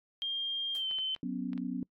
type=tone with pitch glide; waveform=sine; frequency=3205 to 3071 Hz; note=G7 to G7; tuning=+38 to -36 cents; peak=-31 dBFS; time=0.22-1.15 s; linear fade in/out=0 ms; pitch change=-74 cents; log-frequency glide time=0.73-0.89 s
type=noise with exponential decay; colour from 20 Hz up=white; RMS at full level=-49 dBFS; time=0.75-0.89 s; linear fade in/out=0 ms; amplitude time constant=29 ms
type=clicks; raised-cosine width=0.3 ms; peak=-34 dBFS; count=5; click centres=0.912 / 0.986 / 1.163 / 1.532 / 1.578 s
type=chord; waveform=sine; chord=F# suspended fourth; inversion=none; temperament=equal; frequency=185 / 246.9 / 277.2 Hz; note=F#3 / B3 / C#4; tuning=0 / 0 / 0 cents; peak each=-38 / -36 / -38 dBFS; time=1.23-1.83 s; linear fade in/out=2 ms
effects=noise-tail reverb RT60 0.1 s tail -24 dB re dry + AAC 48 kbps